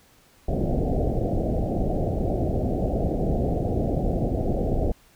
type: low-pass noise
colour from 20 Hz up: pink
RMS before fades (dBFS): -24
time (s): 0.48-4.92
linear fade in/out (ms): 5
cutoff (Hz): 750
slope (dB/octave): 96
effects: pink hiss -57 dBFS RMS until 5.15 s